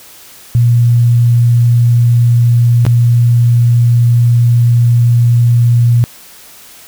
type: tone with dropouts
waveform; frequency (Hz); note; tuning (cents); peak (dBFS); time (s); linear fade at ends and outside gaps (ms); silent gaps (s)
sine; 119.1; A#2; +38; -5; 0.55-6.04; 0; 2.852-2.865
effects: white hiss -37 dBFS RMS until 6.87 s